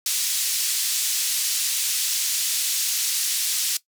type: band-pass noise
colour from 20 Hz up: white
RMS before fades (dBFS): -24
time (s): 0.06-3.77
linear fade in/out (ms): 2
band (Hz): 3500 to 9900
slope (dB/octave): 12
effects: noise-tail reverb RT60 0.1 s tail -17 dB re dry